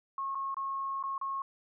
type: tone with dropouts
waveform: sine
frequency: 1088 Hz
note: C#6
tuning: 33 cents flat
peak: -32 dBFS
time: 0.18-1.42 s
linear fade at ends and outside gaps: 2 ms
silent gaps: 0.348-0.353 / 0.544-0.568 / 1.028-1.037 / 1.18-1.213 s
effects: none